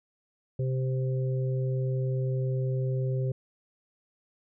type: harmonic tone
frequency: 130.4 Hz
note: C3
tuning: 5 cents flat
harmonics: 1 / 3 / 4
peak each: -26 / -36 / -38 dBFS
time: 0.59-3.32 s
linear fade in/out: 5 ms
effects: none